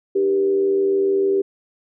sine tone with frequency modulation, 392 Hz, G4, in tune, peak -15 dBFS, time 0.15-1.42 s, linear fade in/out 10 ms, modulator 86.9 Hz, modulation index 0.44, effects none

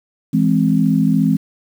sine chord, E augmented, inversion none, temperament equal, 164.81 / 207.7 / 261.6 Hz, E3 / G#3 / B#3, 0 / 0 / 0 cents, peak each -16 dBFS, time 0.33-1.37 s, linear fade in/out 10 ms, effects 7-bit

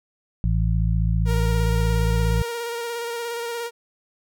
harmonic tone, 55.2 Hz, A1, 6 cents sharp, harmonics 1 / 2 / 3, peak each -20 / -23 / -25 dBFS, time 0.44-2.42 s, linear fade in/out 0 ms
sawtooth tone with vibrato, 469.2 Hz, A#4, 11 cents sharp, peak -23 dBFS, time 1.25-3.71 s, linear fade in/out 50 ms, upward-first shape square, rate 17 Hz, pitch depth 20 cents each way
effects none

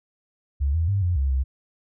sine tone with pitch steps, 70 / 82.2 / 99.4 / 88.3 / 68.3 / 65.9 Hz, C#2 / E2 / G2 / F2 / C#2 / C2, +18 / -4 / +25 / +20 / -25 / +13 cents, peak -19 dBFS, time 0.6-1.44 s, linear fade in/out 20 ms, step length 140 ms, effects none

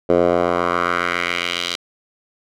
10% pulse tone with band-pass filter sweep, 87.31 Hz, F2, in tune, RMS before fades -19 dBFS, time 0.09-1.76 s, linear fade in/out 10 ms, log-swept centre 500 to 3900 Hz, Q 2, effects none

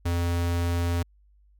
square tone, 86.1 Hz, F2, 24 cents flat, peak -24 dBFS, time 0.05-1.03 s, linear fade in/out 10 ms, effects added 50 Hz sine -56 dBFS peak until 1.59 s

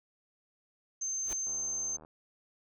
sine tone, 6280 Hz, G8, 2 cents sharp, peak -32 dBFS, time 1.01-1.97 s, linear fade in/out 10 ms
pink noise with exponential growth, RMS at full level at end -39 dBFS, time 1.21-1.33 s, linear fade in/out 0 ms, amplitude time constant 26 ms
click train, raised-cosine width 1 ms, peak -39 dBFS, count 46, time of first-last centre 1.47-2.049 s, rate 77.7 Hz
effects none

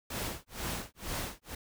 pink noise with tremolo, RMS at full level -35 dBFS, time 0.1-1.55 s, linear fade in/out 5 ms, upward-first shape sine, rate 2.1 Hz, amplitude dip 100%, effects none

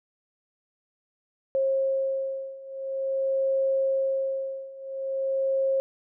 sine beating tone pair, 537 / 537.47 Hz, C5 / C5, +45 / +46 cents, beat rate 0.47 Hz, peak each -28 / -26 dBFS, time 1.55-5.8 s, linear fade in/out 0 ms, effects none

